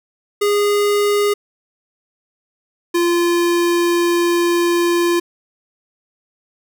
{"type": "tone pair in turn", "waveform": "square", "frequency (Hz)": [410.7, 345.4], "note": ["G#4", "F4"], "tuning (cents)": [-19, -19], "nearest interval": "minor third", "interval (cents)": 300, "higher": "first", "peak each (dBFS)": -14, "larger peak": "neither", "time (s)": [[0.41, 1.34], [2.94, 5.2]], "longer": "second", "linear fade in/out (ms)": 10, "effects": []}